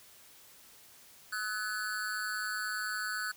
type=tone with amplitude modulation; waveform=square; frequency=1493 Hz; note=F#6; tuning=15 cents sharp; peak=-30 dBFS; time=1.32-3.32 s; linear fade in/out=10 ms; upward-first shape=sine; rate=210 Hz; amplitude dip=95%; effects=white hiss -57 dBFS RMS until 3.36 s